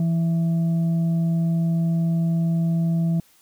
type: tone with frequency modulation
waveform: sine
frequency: 166.5 Hz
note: E3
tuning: 18 cents sharp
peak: -18 dBFS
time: 0-3.2 s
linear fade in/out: 2 ms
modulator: 496 Hz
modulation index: 0.2
effects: white hiss -57 dBFS RMS until 3.41 s